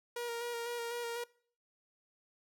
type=tone with vibrato; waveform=sawtooth; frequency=472.8 Hz; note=A#4; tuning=24 cents sharp; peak=-33 dBFS; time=0.16-1.24 s; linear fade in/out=5 ms; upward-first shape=square; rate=4 Hz; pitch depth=20 cents each way; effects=noise-tail reverb RT60 0.5 s tail -22 dB re dry